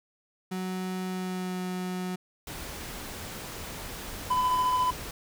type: tone with pitch glide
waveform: 35% pulse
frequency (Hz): 185.4 to 182.85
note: F#3 to F#3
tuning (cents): +4 to -20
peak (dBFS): -29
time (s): 0.51-2.16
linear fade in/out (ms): 10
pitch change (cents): -24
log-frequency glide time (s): 1.06-1.61
type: noise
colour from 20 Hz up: pink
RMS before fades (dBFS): -39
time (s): 2.47-5.11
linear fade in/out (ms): 2
type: tone with tremolo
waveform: triangle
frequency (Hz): 1005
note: B5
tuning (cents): +30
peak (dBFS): -20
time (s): 4.3-4.91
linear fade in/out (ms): 10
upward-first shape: square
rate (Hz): 14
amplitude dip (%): 25
effects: none